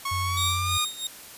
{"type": "tone with pitch glide", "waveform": "sawtooth", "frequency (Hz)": [1100, 1213.5], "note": ["C#6", "D#6"], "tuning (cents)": [-14, -44], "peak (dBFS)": -23, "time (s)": [0.05, 0.85], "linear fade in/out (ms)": 5, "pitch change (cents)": 170, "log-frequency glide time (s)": [0.22, 0.7]}
{"type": "tone", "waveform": "sine", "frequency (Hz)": 90.5, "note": "F#2", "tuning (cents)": -38, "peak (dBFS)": -28, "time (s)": [0.11, 0.78], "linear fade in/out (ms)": 10}
{"type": "tone with tremolo", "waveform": "sawtooth", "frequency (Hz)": 3711, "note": "A#7", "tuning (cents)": -9, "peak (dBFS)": -21, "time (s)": [0.37, 1.07], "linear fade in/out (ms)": 2, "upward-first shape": "sine", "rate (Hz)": 3, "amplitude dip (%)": 85}
{"effects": ["white hiss -44 dBFS RMS until 1.37 s", "resampled to 32000 Hz"]}